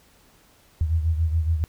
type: beating tone pair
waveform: sine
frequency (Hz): 80 / 87.1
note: D#2 / F2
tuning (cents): +49 / -4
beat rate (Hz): 7.1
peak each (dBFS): -20 / -27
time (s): 0.81-1.64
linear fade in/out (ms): 0
effects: pink hiss -57 dBFS RMS until 1.68 s